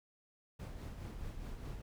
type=noise with tremolo; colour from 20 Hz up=brown; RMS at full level=-43 dBFS; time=0.59-1.82 s; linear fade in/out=10 ms; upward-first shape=sine; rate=4.8 Hz; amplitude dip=40%; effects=none